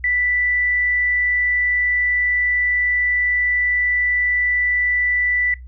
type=tone; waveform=sine; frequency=1975.5 Hz; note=B6; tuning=in tune; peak=-16 dBFS; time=0.04-5.54 s; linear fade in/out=2 ms; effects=noise-tail reverb RT60 0.2 s tail -22 dB re dry + added 62 Hz sine -34 dBFS peak until 5.67 s